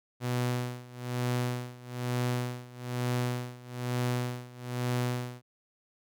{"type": "tone with tremolo", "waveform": "sawtooth", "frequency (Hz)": 123.47, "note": "B2", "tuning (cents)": 0, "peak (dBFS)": -23, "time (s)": [0.2, 5.42], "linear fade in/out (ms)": 50, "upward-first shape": "sine", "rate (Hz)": 1.1, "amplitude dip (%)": 90, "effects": []}